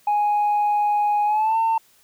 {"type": "tone with pitch glide", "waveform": "sine", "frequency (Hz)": [830.6, 900.6], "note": ["G#5", "A5"], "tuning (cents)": [0, 40], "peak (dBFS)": -15, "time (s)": [0.07, 1.78], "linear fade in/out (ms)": 5, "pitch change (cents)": 140, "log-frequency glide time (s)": [1.25, 1.58], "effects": ["tanh soft clip ceiling -15 dBFS", "white hiss -57 dBFS RMS until 2.03 s"]}